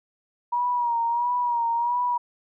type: tone with vibrato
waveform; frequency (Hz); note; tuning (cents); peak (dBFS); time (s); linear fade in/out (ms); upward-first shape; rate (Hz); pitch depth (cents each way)
sine; 954; A#5; +40; -21; 0.52-2.18; 10; sine; 1.5; 50
effects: none